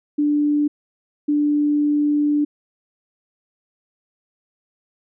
sine tone pair in turn, 294.4 / 294.4 Hz, D4 / D4, +4 / +4 cents, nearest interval unison, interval 0 cents, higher neither, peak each -15 dBFS, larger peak neither, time 0.18-0.68 / 1.28-2.45 s, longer second, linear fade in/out 10 ms, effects none

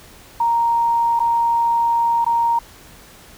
sine tone with dropouts, 932.3 Hz, A#5, in tune, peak -14 dBFS, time 0.4-2.59 s, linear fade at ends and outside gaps 5 ms, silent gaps 1.193-1.201 / 2.246-2.263 s, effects pink hiss -44 dBFS RMS until 3.37 s

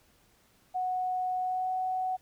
sine tone with pitch glide, 737 to 744.7 Hz, F#5 to F#5, -7 to +11 cents, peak -28 dBFS, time 0.74-2.17 s, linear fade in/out 20 ms, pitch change +18 cents, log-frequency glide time 1.4-1.72 s, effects pink hiss -65 dBFS RMS until 2.21 s

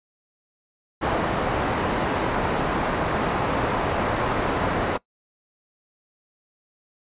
white low-pass noise, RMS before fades -24 dBFS, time 1.01-4.98 s, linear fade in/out 20 ms, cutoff 1000 Hz, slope 12 dB/octave, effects noise-tail reverb RT60 0.1 s tail -21 dB re dry + resampled to 8000 Hz

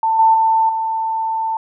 sine tone with level steps, 892 Hz, A5, 23 cents sharp, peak -13 / -8 / -11 / -17 dBFS, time 0.03-1.57 s, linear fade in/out 2 ms, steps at 0.19 / 0.34 / 0.69 s, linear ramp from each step 2 ms, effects none

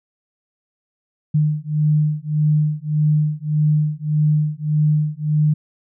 sine beating tone pair, 150.8 / 152.5 Hz, D3 / D#3, +46 / -34 cents, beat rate 1.7 Hz, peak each -18 dBFS, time 1.34-5.54 s, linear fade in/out 10 ms, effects none

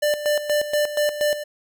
square tone with tremolo, 593 Hz, D5, 17 cents sharp, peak -18 dBFS, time 0.02-1.44 s, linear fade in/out 10 ms, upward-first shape square, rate 4.2 Hz, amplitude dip 70%, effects none

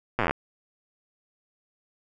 slowing click train, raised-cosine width 0.5 ms, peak -9 dBFS, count 12, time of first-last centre 0.19-0.31 s, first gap 8 ms, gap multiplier 1.06, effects none

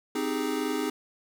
square chord, Ab major seventh, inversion first, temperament equal, 261.6 / 311.1 / 392 / 415.3 Hz, C4 / Eb4 / G4 / Ab4, 0 / 0 / 0 / 0 cents, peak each -33 / -32 / -38 / -33 dBFS, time 0.15-0.9 s, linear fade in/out 5 ms, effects 9-bit

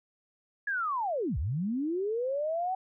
sine linear two-way sweep, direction down then up, 1700 to 58.2 to 765 Hz, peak -28 dBFS, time 0.67-2.75 s, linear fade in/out 5 ms, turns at 1.38 s, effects none

